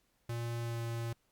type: tone with pitch glide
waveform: square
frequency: 117.5 to 116.22 Hz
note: A#2 to A#2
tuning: +14 to -5 cents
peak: -36 dBFS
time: 0.29-1.13 s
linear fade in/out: 5 ms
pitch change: -19 cents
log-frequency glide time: 0.61-0.8 s
effects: pink hiss -75 dBFS RMS until 1.31 s + Opus 48 kbps